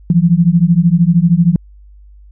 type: beating tone pair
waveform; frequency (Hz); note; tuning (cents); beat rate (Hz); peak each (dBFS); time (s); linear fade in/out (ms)
sine; 164.81 / 177.81; E3 / F3; 0 / +31; 13; -10; 0.1-1.56; 2
effects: added 50 Hz sine -37 dBFS peak until 2.31 s